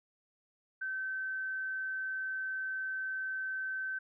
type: tone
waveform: sine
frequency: 1539 Hz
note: G6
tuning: 32 cents flat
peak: -34 dBFS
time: 0.81-3.99 s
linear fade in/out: 10 ms
effects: none